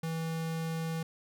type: tone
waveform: square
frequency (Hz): 162.9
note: E3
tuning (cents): -20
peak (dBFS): -33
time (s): 0.03-1.03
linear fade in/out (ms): 5
effects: none